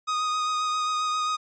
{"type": "tone with vibrato", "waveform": "45% pulse", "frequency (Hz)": 1244.5, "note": "D#6", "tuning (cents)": 0, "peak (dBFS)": -24, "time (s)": [0.07, 1.37], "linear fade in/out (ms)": 20, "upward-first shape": "sine", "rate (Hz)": 7.5, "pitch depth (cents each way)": 16, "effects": ["resampled to 16000 Hz"]}